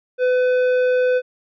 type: tone with tanh clipping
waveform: sine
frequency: 503 Hz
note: B4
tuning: 32 cents sharp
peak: -16 dBFS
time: 0.18-1.22 s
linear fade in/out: 50 ms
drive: 10 dB
effects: none